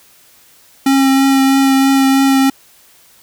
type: tone with vibrato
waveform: square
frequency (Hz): 270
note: C#4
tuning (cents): -45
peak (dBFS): -9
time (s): 0.86-2.5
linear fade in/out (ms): 5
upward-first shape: triangle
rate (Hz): 3.1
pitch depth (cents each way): 16
effects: white hiss -47 dBFS RMS until 3.22 s